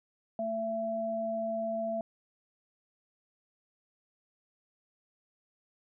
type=tone pair together; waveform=sine; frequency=223.3 / 669 Hz; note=A3 / E5; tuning=+26 / +25 cents; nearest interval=octave + perfect fifth; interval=1899 cents; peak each=-38 / -31 dBFS; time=0.39-2.01 s; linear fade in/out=2 ms; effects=none